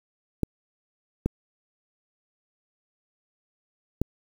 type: clicks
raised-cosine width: 3 ms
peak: -10 dBFS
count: 3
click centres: 0.433 / 1.26 / 4.016 s
effects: 7-bit